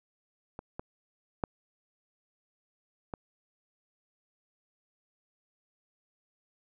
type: clicks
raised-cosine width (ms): 1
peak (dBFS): -26 / -23 / -15 / -22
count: 4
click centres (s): 0.591 / 0.795 / 1.438 / 3.138
effects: none